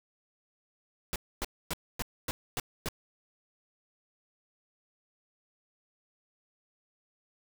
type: noise bursts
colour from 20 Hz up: pink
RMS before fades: -33 dBFS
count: 7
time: 1.13-2.886 s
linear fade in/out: 0 ms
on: 28 ms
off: 260 ms
effects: none